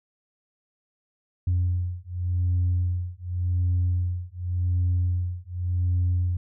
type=beating tone pair; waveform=sine; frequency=88.8 / 89.68 Hz; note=F2 / F2; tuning=+29 / +46 cents; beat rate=0.88 Hz; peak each=-24 dBFS; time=1.47-6.37 s; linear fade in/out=5 ms; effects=tanh soft clip ceiling -17 dBFS